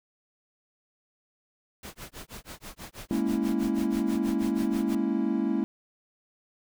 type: noise with tremolo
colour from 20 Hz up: pink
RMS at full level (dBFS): -40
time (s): 1.83-4.95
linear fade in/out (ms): 2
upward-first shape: sine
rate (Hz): 6.2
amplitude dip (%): 100
type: chord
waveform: triangle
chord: A# half-diminished seventh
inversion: third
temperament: equal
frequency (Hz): 207.7 / 233.1 / 277.2 / 329.6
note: G#3 / A#3 / C#4 / E4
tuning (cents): 0 / 0 / 0 / 0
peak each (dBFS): -28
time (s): 3.11-5.64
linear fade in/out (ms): 0
effects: none